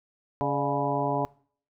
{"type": "harmonic tone with a mistuned harmonic", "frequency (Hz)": 140.5, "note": "C#3", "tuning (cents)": 24, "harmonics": [1, 2, 3, 4, 5, 6, 7], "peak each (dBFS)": [-32, -32, -32, -32, -32, -32, -32], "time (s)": [0.41, 1.25], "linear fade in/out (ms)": 0, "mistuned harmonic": 4, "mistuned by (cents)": 89, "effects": ["noise-tail reverb RT60 0.5 s tail -22 dB re dry"]}